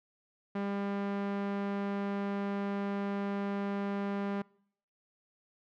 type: tone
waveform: sawtooth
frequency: 200 Hz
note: G3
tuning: 35 cents sharp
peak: -28 dBFS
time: 0.55-4.42 s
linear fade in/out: 5 ms
effects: noise-tail reverb RT60 0.7 s tail -25 dB re dry + low-pass 2000 Hz 12 dB/octave